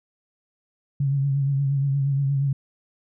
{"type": "tone with vibrato", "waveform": "sine", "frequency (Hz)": 138.59, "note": "C#3", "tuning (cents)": 0, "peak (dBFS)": -19, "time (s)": [1, 2.53], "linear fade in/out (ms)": 5, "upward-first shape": "triangle", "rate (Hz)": 8.5, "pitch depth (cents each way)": 51, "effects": []}